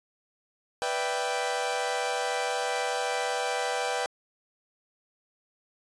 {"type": "chord", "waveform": "sawtooth", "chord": "E minor seventh", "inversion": "second", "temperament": "equal", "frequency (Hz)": [493.9, 587.3, 659.3, 784], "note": ["B4", "D5", "E5", "G5"], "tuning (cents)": [0, 0, 0, 0], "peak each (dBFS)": [-28, -32, -32, -27], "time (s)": [0.82, 4.06], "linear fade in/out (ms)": 0, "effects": ["resampled to 22050 Hz"]}